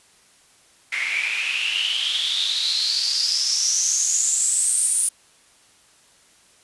white noise with band-pass filter sweep, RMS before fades -22 dBFS, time 0.92-5.09 s, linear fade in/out 5 ms, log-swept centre 2100 to 9700 Hz, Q 9.8, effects white hiss -55 dBFS RMS until 6.63 s + resampled to 24000 Hz

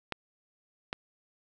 clicks, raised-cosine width 0.3 ms, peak -16 dBFS, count 2, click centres 0.123 / 0.929 s, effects none

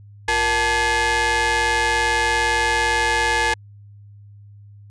sawtooth ring-modulated tone, 410.4 Hz, G#4, 21 cents flat, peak -10 dBFS, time 0.28-3.54 s, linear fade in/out 5 ms, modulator 1290 Hz, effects added 102 Hz sine -41 dBFS peak until 4.9 s + resampled to 22050 Hz

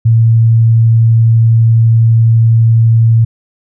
sine tone, 114 Hz, A#2, 38 cents flat, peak -4 dBFS, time 0.05-3.25 s, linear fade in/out 10 ms, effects none

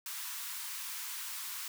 white high-pass noise, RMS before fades -41 dBFS, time 0.06-1.68 s, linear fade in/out 2 ms, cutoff 880 Hz, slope 96 dB/octave, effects none

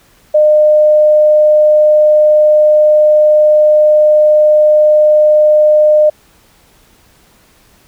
sine tone, 607 Hz, D#5, 43 cents flat, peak -4 dBFS, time 0.34-6.1 s, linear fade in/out 10 ms, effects pink hiss -48 dBFS RMS until 7.87 s

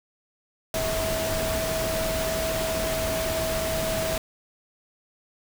sine tone in noise, 646 Hz, E5, 35 cents flat, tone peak -27 dBFS, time 0.74-4.18 s, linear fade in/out 2 ms, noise pink, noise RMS -29 dBFS, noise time 0.74-4.18 s, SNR -1 dB, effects none

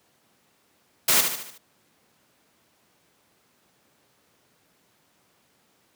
white noise with echo, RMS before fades -19 dBFS, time 1.08-1.21 s, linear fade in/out 5 ms, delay 74 ms, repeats 5, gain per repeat -6 dB, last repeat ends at 1.58 s, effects pink hiss -64 dBFS RMS until 5.95 s + high-pass 150 Hz 12 dB/octave

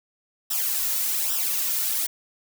blue noise with flanger, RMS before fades -25 dBFS, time 0.5-2.07 s, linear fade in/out 10 ms, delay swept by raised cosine 0.45 to 2.65 ms, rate 1.2 Hz, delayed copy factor -0.8, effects none

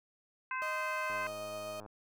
harmonic tone, 517 Hz, C5, 21 cents flat, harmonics 2 / 3 / 4 / 5, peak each -37 / -39 / -43 / -43 dBFS, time 0.51-1.27 s, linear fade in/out 2 ms
35% pulse tone, 622.3 Hz, D#5, in tune, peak -38 dBFS, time 0.62-1.8 s, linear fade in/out 0 ms
click train, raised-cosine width 1 ms, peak -36 dBFS, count 81, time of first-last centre 1.1-1.862 s, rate 105 Hz
effects none

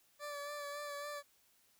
20% pulse tone with vibrato, 580 Hz, D5, 22 cents flat, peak -37 dBFS, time 0.19-1.23 s, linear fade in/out 50 ms, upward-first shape sine, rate 3.6 Hz, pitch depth 26 cents each way, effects white hiss -71 dBFS RMS until 1.79 s

